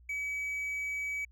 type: tone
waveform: triangle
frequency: 2280 Hz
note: C#7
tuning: 48 cents sharp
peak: -31 dBFS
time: 0.09-1.25 s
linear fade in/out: 5 ms
effects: added 60 Hz sine -55 dBFS peak until 1.31 s